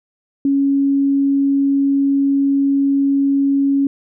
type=tone; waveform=sine; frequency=277.2 Hz; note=C#4; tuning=in tune; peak=-12 dBFS; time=0.45-3.87 s; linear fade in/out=2 ms; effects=none